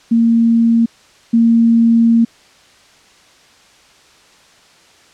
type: tone pair in turn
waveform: sine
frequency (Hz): 230.4 / 230.4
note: A#3 / A#3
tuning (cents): -20 / -20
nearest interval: unison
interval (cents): 0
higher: neither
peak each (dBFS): -8 / -7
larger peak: second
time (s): 0.11-0.86 / 1.33-2.25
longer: second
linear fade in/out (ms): 10
effects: white hiss -47 dBFS RMS until 5.13 s + low-pass 6000 Hz 12 dB/octave